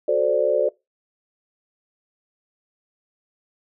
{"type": "chord", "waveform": "sine", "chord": "D dominant seventh", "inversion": "first", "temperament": "equal", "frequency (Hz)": [370, 440, 523.3, 587.3], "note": ["F#4", "A4", "C5", "D5"], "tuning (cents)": [0, 0, 0, 0], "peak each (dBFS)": [-26, -23, -22, -20], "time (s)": [0.08, 0.69], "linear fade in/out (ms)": 5, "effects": ["noise-tail reverb RT60 0.2 s tail -22 dB re dry"]}